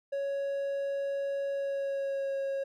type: tone with pitch glide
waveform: triangle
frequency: 556 to 546.8 Hz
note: C#5 to C#5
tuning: +5 to -24 cents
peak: -28 dBFS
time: 0.12-2.64 s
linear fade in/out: 10 ms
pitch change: -29 cents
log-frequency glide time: 1.51-2.36 s
effects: none